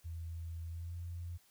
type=tone with pitch glide; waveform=sine; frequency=83 to 86.28 Hz; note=E2 to F2; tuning=+12 to -20 cents; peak=-40 dBFS; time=0.04-1.38 s; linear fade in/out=20 ms; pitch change=+68 cents; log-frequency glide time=0.69-0.95 s; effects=white hiss -68 dBFS RMS until 1.5 s